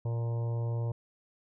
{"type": "harmonic tone with a mistuned harmonic", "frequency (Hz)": 116.54, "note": "A#2", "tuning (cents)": 0, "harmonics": [1, 3, 4, 5, 6, 7, 8, 9], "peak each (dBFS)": [-29, -47, -44, -46, -55, -54, -51, -59], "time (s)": [0.05, 0.92], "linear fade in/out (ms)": 5, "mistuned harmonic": 7, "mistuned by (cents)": 33, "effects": []}